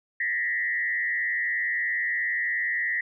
sine tone with frequency modulation, 1910 Hz, A#6, 42 cents sharp, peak -24 dBFS, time 0.2-3.01 s, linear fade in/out 5 ms, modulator 103 Hz, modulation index 1.1, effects none

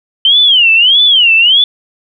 sine tone with vibrato, 3039 Hz, F#7, 46 cents sharp, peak -4 dBFS, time 0.25-1.64 s, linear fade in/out 2 ms, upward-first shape sine, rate 1.6 Hz, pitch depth 240 cents each way, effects none

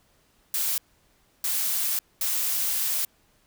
blue noise bursts at uneven times, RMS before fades -26 dBFS, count 3, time 0.54-0.78 / 1.44-1.99 / 2.21-3.05 s, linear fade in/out 2 ms, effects pink hiss -64 dBFS RMS until 3.46 s

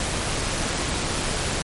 pink noise with amplitude modulation, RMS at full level -24 dBFS, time 0-1.62 s, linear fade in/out 2 ms, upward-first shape sine, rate 151 Hz, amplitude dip 30%, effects MP3 48 kbps

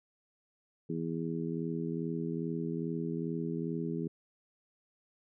harmonic tone, 82.41 Hz, E2, in tune, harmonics 2 / 3 / 4 / 5, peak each -36 / -38 / -39 / -40 dBFS, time 0.89-4.08 s, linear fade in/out 10 ms, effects none

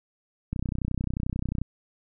click train, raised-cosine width 5 ms, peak -16 dBFS, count 35, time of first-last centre 0.53-1.616 s, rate 31.3 Hz, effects none

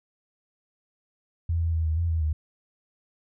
sine tone with pitch steps, 83.7 / 82.9 / 81.1 / 79 / 84.8 / 81.4 / 77 Hz, E2 / E2 / E2 / D#2 / E2 / E2 / D#2, +27 / +10 / -28 / +27 / +50 / -21 / -17 cents, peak -22 dBFS, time 1.49-2.33 s, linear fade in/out 5 ms, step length 120 ms, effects none

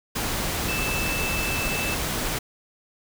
sine tone in noise, 2637 Hz, E7, in tune, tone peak -28 dBFS, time 0.68-1.95 s, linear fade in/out 10 ms, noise pink, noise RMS -27 dBFS, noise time 0.15-2.39 s, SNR -4 dB, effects none

